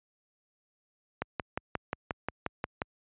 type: click train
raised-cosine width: 0.5 ms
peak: -15 dBFS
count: 10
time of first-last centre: 1.22-2.819 s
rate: 5.63 Hz
effects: high-pass 60 Hz 12 dB/octave + resampled to 8000 Hz